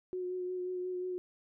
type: tone with vibrato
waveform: sine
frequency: 364.2 Hz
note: F#4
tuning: 27 cents flat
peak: -34 dBFS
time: 0.13-1.18 s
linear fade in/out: 0 ms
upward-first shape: sine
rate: 5.6 Hz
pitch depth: 18 cents each way
effects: none